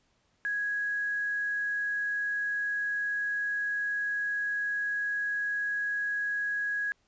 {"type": "tone with quantisation", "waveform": "sine", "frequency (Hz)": 1661.2, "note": "G#6", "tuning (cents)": 0, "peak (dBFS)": -28, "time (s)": [0.45, 6.92], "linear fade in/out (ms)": 0, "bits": 9, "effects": ["pink hiss -71 dBFS RMS until 7.07 s", "resampled to 16000 Hz"]}